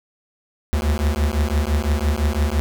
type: beating tone pair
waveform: square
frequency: 70.8 / 76.7 Hz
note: C#2 / D#2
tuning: +37 / -24 cents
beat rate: 5.9 Hz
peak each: -21 dBFS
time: 0.73-2.6 s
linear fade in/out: 0 ms
effects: none